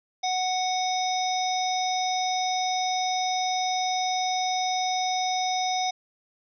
harmonic tone, 740 Hz, F#5, in tune, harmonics 1 / 3 / 5 / 7 / 8, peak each -25 / -35 / -33 / -34 / -36 dBFS, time 0.23-5.91 s, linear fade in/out 10 ms, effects none

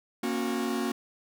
45% pulse tone cluster, 233.8 / 273.4 / 364.4 Hz, A#3 / C#4 / F#4, +5 / -24 / -26 cents, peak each -31 / -33 / -33 dBFS, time 0.23-0.92 s, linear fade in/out 5 ms, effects none

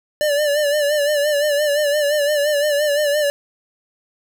square tone with vibrato, 587.3 Hz, D5, in tune, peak -16 dBFS, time 0.21-3.3 s, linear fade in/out 0 ms, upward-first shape sine, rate 5.8 Hz, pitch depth 58 cents each way, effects none

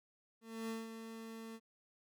30% pulse tone with ADSR envelope, 225.2 Hz, A3, 40 cents sharp, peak -36 dBFS, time 0.41-1.6 s, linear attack 280 ms, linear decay 180 ms, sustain -8 dB, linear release 52 ms, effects none

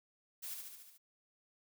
blue noise with echo, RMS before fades -44 dBFS, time 0.42-0.55 s, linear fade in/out 20 ms, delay 72 ms, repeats 6, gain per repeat -3 dB, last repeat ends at 0.982 s, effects none

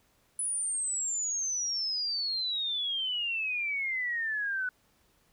sine exponential sweep, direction down, 10060 to 1480 Hz, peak -29 dBFS, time 0.39-4.69 s, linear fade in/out 2 ms, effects pink hiss -68 dBFS RMS until 5.32 s

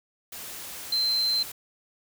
sine tone in noise, 4106 Hz, C8, 33 cents flat, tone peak -22 dBFS, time 0.92-1.43 s, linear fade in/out 5 ms, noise white, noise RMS -39 dBFS, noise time 0.32-1.52 s, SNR +14 dB, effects none

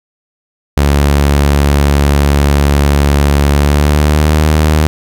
sawtooth tone with pitch glide, 71.4 to 76.97 Hz, D2 to D#2, -48 to -18 cents, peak -3 dBFS, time 0.77-4.87 s, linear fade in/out 0 ms, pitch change +130 cents, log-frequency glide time 3.51-4.39 s, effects none

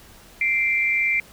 sine tone pair together, 2091 / 2349 Hz, C7 / D7, -2 / 0 cents, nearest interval major second, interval 202 cents, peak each -21 dBFS, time 0.41-1.2 s, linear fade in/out 2 ms, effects pink hiss -48 dBFS RMS until 1.32 s

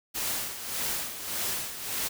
white noise with tremolo, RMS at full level -30 dBFS, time 0.14-2.09 s, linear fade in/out 20 ms, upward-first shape sine, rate 1.7 Hz, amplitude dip 65%, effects none

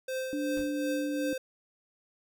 square tone with tremolo, 520 Hz, C5, 11 cents flat, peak -31 dBFS, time 0.08-1.38 s, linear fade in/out 5 ms, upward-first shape triangle, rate 2.7 Hz, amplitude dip 60%
sine tone, 293 Hz, D4, 4 cents flat, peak -30 dBFS, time 0.33-1.33 s, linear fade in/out 0 ms
brown noise with exponential decay, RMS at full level -39 dBFS, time 0.57-0.74 s, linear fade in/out 0 ms, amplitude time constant 35 ms
effects none

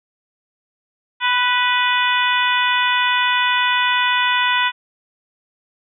harmonic tone with a mistuned harmonic, 495.3 Hz, B4, 5 cents sharp, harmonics 2 / 3 / 4 / 5 / 6 / 7, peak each -19 / -21 / -22 / -23 / -24 / -24 dBFS, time 1.2-4.72 s, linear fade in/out 50 ms, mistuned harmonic 4, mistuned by -20 cents, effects none

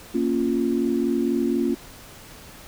sine chord, Bb minor, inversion none, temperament equal, 233.1 / 277.2 / 349.2 Hz, Bb3 / Db4 / F4, 0 / 0 / 0 cents, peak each -24 dBFS, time 0.14-1.75 s, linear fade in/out 10 ms, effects pink hiss -44 dBFS RMS until 2.67 s

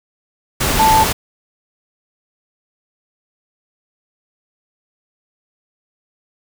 sine tone in noise, 880 Hz, A5, in tune, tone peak -9 dBFS, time 0.79-1.04 s, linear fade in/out 10 ms, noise pink, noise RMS -17 dBFS, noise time 0.6-1.13 s, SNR +5 dB, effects none

